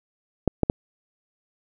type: clicks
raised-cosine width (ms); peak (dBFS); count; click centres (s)
2; -5; 3; 0.477 / 0.633 / 0.699
effects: none